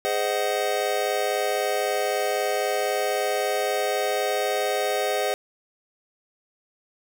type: chord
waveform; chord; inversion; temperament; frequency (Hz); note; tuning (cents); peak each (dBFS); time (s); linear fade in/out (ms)
square; Ab dominant seventh; none; just; 415.3 / 519.1 / 623 / 747.5; Ab4 / C5 / Eb5 / Gb5; 0 / -14 / +2 / +17; -29; 0.05-5.34; 0
effects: none